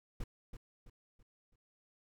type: noise with echo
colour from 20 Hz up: brown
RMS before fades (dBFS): -38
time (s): 0.2-0.24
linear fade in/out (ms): 5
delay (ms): 330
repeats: 4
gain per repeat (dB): -8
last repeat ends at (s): 1.56
effects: none